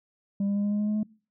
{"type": "tone with pitch steps", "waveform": "sine", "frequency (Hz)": [199.3, 201.3, 203.3, 205.3, 207.3, 209.3, 211.4, 213.5], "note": ["G3", "G3", "G#3", "G#3", "G#3", "G#3", "G#3", "G#3"], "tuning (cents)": [29, 46, -37, -20, -3, 14, 31, 48], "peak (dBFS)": -21, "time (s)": [0.4, 1.032], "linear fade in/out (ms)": 5, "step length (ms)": 79, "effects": ["noise-tail reverb RT60 0.4 s tail -25 dB re dry", "tanh soft clip ceiling -23 dBFS"]}